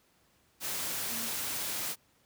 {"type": "tone in noise", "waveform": "sine", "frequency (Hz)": 230, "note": "A#3", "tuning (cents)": -23, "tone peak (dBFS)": -43, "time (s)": [1.08, 1.31], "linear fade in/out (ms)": 50, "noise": "white", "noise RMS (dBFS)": -35, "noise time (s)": [0.6, 1.96], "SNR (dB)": -11, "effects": ["pink hiss -68 dBFS RMS until 2.25 s", "high-pass 60 Hz 12 dB/octave"]}